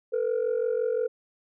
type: tone pair together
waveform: sine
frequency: 449.1 / 494.9 Hz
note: A4 / B4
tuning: +35 / +4 cents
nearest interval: major second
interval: 169 cents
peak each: -25 dBFS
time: 0.12-1.08 s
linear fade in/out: 20 ms
effects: tanh soft clip ceiling -20 dBFS